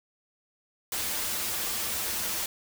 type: noise with comb filter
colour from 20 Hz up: white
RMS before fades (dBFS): -31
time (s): 0.92-2.46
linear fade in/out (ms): 2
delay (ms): 7.3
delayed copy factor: -0.65
effects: none